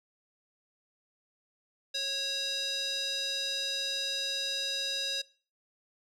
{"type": "tone with band-pass filter", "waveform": "square", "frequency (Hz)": 549, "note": "C#5", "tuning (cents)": -17, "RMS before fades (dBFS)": -33, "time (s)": [1.94, 5.22], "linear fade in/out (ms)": 10, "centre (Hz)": 4400, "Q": 6, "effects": ["noise-tail reverb RT60 0.4 s tail -21 dB re dry"]}